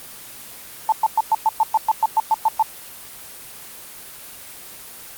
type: tone bursts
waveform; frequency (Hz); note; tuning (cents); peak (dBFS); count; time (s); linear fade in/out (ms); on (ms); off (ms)
sine; 882; A5; +4; -12; 13; 0.89-2.626; 2; 32; 110
effects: white hiss -38 dBFS RMS until 5.17 s + Opus 24 kbps